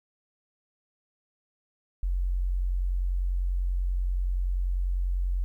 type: tone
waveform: sine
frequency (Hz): 45.15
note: F#1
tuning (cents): -42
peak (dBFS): -24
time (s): 2.03-5.44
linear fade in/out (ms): 0
effects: 11-bit